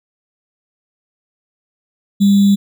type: tone with sample-and-hold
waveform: sine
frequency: 200 Hz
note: G3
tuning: 35 cents sharp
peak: -7 dBFS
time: 2.2-2.56 s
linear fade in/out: 20 ms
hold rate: 3675 Hz
effects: none